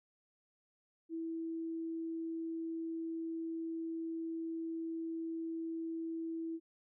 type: tone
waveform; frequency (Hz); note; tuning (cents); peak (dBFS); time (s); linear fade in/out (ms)
sine; 327.8; E4; -10; -37; 1.09-6.6; 50
effects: none